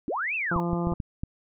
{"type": "linear two-way sweep", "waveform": "sine", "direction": "up then down", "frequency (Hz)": [223.3, 2723, 853], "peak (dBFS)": -26, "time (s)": [0.08, 0.6], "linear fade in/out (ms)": 0, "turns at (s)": 0.35}
{"type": "harmonic tone", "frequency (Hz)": 172.2, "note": "F3", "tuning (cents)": -24, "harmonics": [1, 2, 3, 4, 5, 6, 7], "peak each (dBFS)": [-27, -31, -37, -37, -38, -40, -40], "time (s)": [0.51, 0.94], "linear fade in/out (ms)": 5}
{"type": "clicks", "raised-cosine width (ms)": 5, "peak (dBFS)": -18, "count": 6, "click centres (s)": [0.562, 0.732, 0.871, 0.922, 1.002, 1.235]}
{"effects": []}